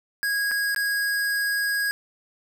square tone with dropouts, 1647 Hz, G#6, 15 cents flat, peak -23 dBFS, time 0.23-1.91 s, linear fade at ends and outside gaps 0 ms, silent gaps 0.512-0.516 / 0.747-0.762 s, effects none

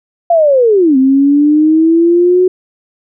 sine linear two-way sweep, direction down then up, 698 to 260 to 370.1 Hz, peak -5 dBFS, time 0.3-2.48 s, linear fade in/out 5 ms, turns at 0.97 s, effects none

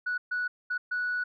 sine tone bursts at uneven times, 1473 Hz, F#6, 8 cents flat, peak -26 dBFS, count 4, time 0.06-0.18 / 0.31-0.48 / 0.7-0.78 / 0.91-1.24 s, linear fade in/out 10 ms, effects tanh soft clip ceiling -24 dBFS

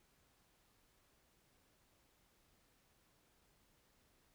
silence, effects pink hiss -74 dBFS RMS until 4.34 s

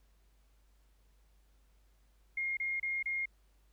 sine tone bursts, 2135 Hz, C7, 34 cents sharp, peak -32 dBFS, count 4, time 2.37-3.257 s, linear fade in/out 5 ms, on 200 ms, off 29 ms, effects added 50 Hz sine -64 dBFS peak until 3.72 s + pink hiss -75 dBFS RMS until 3.72 s

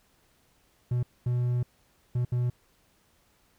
triangle tone bursts at uneven times, 122.7 Hz, B2, 11 cents flat, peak -22 dBFS, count 4, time 0.91-1.03 / 1.26-1.63 / 2.15-2.25 / 2.32-2.5 s, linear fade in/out 5 ms, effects pink hiss -66 dBFS RMS until 3.58 s

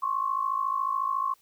sine tone pair together, 1061 / 1115 Hz, C6 / C#6, +24 / +10 cents, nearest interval minor second, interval 86 cents, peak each -28 dBFS, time 0.02-1.34 s, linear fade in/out 10 ms, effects white hiss -64 dBFS RMS until 1.41 s

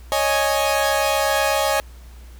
sawtooth chord, C# suspended second, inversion none, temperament equal, 554.4 / 622.3 / 830.6 Hz, C#5 / D#5 / G#5, 0 / 0 / 0 cents, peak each -18 dBFS, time 0.12-1.8 s, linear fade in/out 0 ms, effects added 60 Hz sine -38 dBFS peak until 2.39 s + pink hiss -51 dBFS RMS until 2.39 s

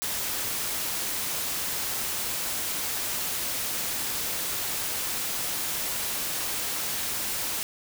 white noise, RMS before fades -30 dBFS, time 0.02-7.63 s, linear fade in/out 0 ms, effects none

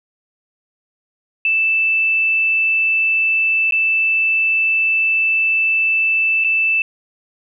sine tone with dropouts, 2643 Hz, E7, 4 cents sharp, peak -13 dBFS, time 1.45-6.82 s, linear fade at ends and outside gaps 2 ms, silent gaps 3.71-3.722 / 6.44-6.445 s, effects none

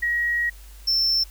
sine / triangle tone pair in turn, 1900 / 5363 Hz, A#6 / E8, +33 / +29 cents, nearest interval octave + tritone, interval 1796 cents, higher second, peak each -20 / -17 dBFS, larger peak second, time 0.02-0.5 / 0.87-1.24 s, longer first, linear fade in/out 10 ms, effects added 50 Hz sine -41 dBFS peak until 1.3 s + white hiss -51 dBFS RMS until 1.3 s

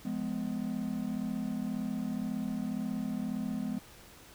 triangle chord, F diminished, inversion none, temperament just, 174.61 / 209.5 / 251.4 Hz, F3 / Ab3 / Cb4, 0 / +15 / +31 cents, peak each -38 / -33 / -34 dBFS, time 0.05-3.79 s, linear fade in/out 5 ms, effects pink hiss -54 dBFS RMS until 4.34 s

